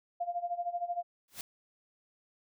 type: tone with tremolo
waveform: sine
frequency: 698.5 Hz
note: F5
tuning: in tune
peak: -29 dBFS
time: 0.2-1.03 s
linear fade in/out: 10 ms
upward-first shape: sine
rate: 13 Hz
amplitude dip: 85%
type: noise with exponential growth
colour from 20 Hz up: white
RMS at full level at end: -36 dBFS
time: 1.28-1.41 s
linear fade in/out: 2 ms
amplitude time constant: 27 ms
effects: none